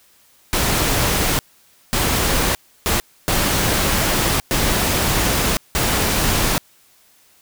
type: noise bursts at uneven times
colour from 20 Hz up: pink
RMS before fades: -18 dBFS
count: 6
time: 0.53-1.39 / 1.93-2.55 / 2.86-3 / 3.28-4.4 / 4.51-5.57 / 5.75-6.58 s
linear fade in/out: 0 ms
effects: white hiss -54 dBFS RMS until 7.41 s